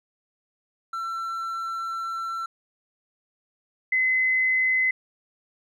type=tone pair in turn; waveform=triangle / sine; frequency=1346 / 2038 Hz; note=E6 / C7; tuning=+36 / -46 cents; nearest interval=perfect fifth; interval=718 cents; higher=second; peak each=-26 / -19 dBFS; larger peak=second; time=0.93-2.46 / 3.92-4.91 s; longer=first; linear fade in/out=5 ms; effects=none